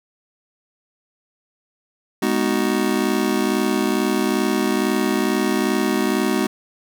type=chord; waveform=square; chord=G# minor seventh; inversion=none; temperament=just; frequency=207.7 / 249.2 / 311.5 / 373.8 Hz; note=G#3 / B3 / D#4 / F#4; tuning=0 / +16 / +2 / +18 cents; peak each=-24 dBFS; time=2.22-6.47 s; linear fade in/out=5 ms; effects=none